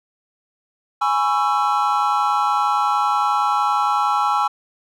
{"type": "chord", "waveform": "triangle", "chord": "C# minor seventh", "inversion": "second", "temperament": "just", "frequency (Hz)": [831.5, 997.9, 1108.7, 1330.5], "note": ["G#5", "B5", "C#6", "E6"], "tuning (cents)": [2, 18, 0, 16], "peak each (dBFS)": [-18, -23, -21, -19], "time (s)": [1.01, 4.48], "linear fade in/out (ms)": 10, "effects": []}